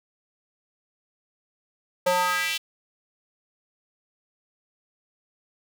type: tone with high-pass filter sweep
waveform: square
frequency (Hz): 179.6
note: F3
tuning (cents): +49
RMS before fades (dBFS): -24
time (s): 2.06-2.58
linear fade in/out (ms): 10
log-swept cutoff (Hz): 550 to 3200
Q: 2.6
effects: none